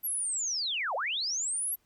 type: linear two-way sweep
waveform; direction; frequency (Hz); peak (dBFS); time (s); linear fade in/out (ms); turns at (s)
sine; down then up; 11790 to 493.9 to 11790; -29; 0.03-1.76; 20; 0.95
effects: pink hiss -72 dBFS RMS until 1.85 s